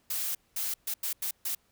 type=noise bursts at uneven times; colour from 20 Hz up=blue; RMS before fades=-32 dBFS; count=6; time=0.1-0.35 / 0.56-0.74 / 0.87-0.94 / 1.03-1.13 / 1.22-1.31 / 1.45-1.55 s; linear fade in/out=5 ms; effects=pink hiss -69 dBFS RMS until 1.71 s